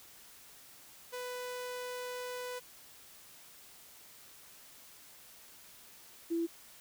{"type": "tone pair in turn", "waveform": ["sawtooth", "sine"], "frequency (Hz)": [496.6, 334.6], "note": ["B4", "E4"], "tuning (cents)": [9, 26], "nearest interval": "perfect fifth", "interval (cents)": 683, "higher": "first", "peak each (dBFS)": [-35, -30], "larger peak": "second", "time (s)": [[1.12, 2.6], [6.3, 6.47]], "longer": "first", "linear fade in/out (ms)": 20, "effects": ["white hiss -56 dBFS RMS until 6.8 s"]}